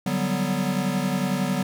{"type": "chord", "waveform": "square", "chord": "G major seventh", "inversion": "second", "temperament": "equal", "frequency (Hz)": [146.83, 185, 196, 246.9], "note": ["D3", "F#3", "G3", "B3"], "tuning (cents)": [0, 0, 0, 0], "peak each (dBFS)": [-31, -27, -29, -29], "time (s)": [0.06, 1.63], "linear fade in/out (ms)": 5, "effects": []}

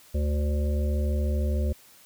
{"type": "harmonic tone", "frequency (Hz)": 73.42, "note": "D2", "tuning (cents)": 0, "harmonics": [1, 3, 5, 7, 8], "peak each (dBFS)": [-23, -34, -38, -38, -39], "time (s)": [0.14, 1.73], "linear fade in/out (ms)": 10, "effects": ["white hiss -54 dBFS RMS until 2.05 s"]}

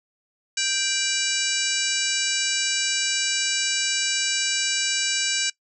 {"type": "harmonic tone with a mistuned harmonic", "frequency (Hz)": 784, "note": "G5", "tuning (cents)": 0, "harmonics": [2, 3, 4, 5, 6, 7, 8, 9, 10], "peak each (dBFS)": [-31, -31, -31, -31, -31, -31, -31, -31, -31], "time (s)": [0.57, 5.5], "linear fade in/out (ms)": 5, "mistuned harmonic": 4, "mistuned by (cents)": -130, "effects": ["noise-tail reverb RT60 0.1 s tail -20 dB re dry"]}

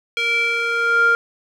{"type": "tone with band-pass filter sweep", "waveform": "square", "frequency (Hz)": 466.2, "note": "A#4", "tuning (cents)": 0, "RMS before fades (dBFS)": -18, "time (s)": [0.17, 1.15], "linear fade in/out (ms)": 0, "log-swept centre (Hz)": [2700, 1300], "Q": 4.6, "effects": []}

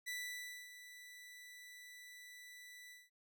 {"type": "tone with ADSR envelope", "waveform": "sawtooth", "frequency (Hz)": 1975.5, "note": "B6", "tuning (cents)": 0, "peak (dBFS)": -37, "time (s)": [0.06, 3.1], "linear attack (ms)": 22, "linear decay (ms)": 600, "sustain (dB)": -13, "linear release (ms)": 190, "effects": []}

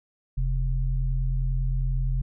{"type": "tone pair together", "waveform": "sine", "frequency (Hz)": [41.2, 130.81], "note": ["E1", "C3"], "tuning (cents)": [0, 0], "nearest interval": "octave + minor sixth", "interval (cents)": 2000, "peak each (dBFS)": [-23, -28], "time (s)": [0.37, 2.22], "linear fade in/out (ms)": 10, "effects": []}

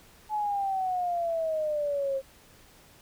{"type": "exponential sweep", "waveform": "sine", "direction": "down", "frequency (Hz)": [860, 532], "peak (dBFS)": -26, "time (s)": [0.29, 2.22], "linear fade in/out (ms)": 50, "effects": ["pink hiss -56 dBFS RMS until 3.01 s"]}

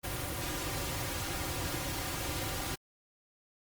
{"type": "noise with comb filter", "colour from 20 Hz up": "pink", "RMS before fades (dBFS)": -36, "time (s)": [0.03, 2.76], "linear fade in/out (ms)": 20, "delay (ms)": 4.6, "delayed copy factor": -0.9, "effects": ["Opus 32 kbps"]}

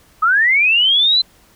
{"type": "linear sweep", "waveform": "sine", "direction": "up", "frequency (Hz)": [1234, 4100], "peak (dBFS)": -10, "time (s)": [0.22, 1.22], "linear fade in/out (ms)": 10, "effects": ["pink hiss -51 dBFS RMS until 1.55 s"]}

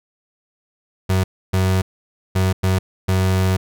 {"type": "tone bursts at uneven times", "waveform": "35% pulse", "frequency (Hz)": 93.8, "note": "F#2", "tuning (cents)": 24, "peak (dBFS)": -13, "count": 5, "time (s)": [[1.09, 1.24], [1.53, 1.82], [2.35, 2.53], [2.63, 2.79], [3.08, 3.57]], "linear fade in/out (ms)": 10, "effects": []}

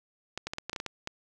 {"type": "clicks", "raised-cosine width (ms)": 0.2, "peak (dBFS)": -17, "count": 10, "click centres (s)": [0.376, 0.47, 0.535, 0.584, 0.696, 0.731, 0.762, 0.801, 0.863, 1.074], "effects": []}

